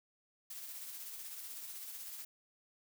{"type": "noise with tremolo", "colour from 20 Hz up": "blue", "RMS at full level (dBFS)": -45, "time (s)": [0.5, 2.25], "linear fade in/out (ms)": 5, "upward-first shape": "triangle", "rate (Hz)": 16, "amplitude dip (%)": 40, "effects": []}